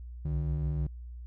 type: ring-modulated tone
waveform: triangle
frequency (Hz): 107.8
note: A2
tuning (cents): -35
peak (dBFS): -23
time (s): 0.25-0.87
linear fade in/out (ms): 5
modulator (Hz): 41.2
effects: added 60 Hz sine -40 dBFS peak until 1.26 s